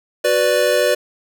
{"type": "chord", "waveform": "square", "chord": "B minor", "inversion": "second", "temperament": "equal", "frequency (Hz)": [370, 493.9, 587.3], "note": ["F#4", "B4", "D5"], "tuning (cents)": [0, 0, 0], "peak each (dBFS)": [-23, -18, -17], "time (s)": [0.24, 0.95], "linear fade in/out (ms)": 10, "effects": []}